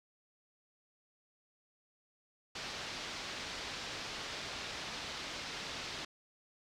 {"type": "low-pass noise", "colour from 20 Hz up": "white", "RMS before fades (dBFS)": -43, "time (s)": [2.55, 6.05], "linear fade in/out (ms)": 5, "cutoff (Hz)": 5100, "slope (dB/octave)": 24, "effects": []}